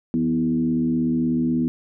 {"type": "tone with frequency modulation", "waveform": "sine", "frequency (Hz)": 246.9, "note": "B3", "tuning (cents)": 0, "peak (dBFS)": -18, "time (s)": [0.14, 1.68], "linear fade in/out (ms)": 0, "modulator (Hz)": 76.4, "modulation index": 0.84, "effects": []}